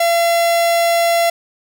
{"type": "tone", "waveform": "45% pulse", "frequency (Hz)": 680, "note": "F5", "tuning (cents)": -46, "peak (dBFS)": -12, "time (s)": [0, 1.3], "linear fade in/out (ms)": 5, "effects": []}